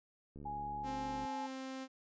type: click train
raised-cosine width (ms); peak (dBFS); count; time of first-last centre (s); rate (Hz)
3; -38; 65; 0.36-1.25; 71.9
type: tone with pitch glide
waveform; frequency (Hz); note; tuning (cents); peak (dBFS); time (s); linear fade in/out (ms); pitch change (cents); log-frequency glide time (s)
sine; 830.6 to 849.5; G#5 to G#5; 0 to +39; -39; 0.45-1.47; 10; +39; 0.64-1.24
type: tone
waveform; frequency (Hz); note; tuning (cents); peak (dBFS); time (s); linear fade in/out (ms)
sawtooth; 263.7; C4; +14; -38; 0.83-1.88; 50
effects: resampled to 16000 Hz